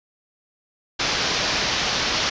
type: low-pass noise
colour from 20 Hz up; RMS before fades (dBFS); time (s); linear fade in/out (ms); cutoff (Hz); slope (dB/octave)
white; -23; 0.99-2.3; 10; 5800; 48
effects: resampled to 16000 Hz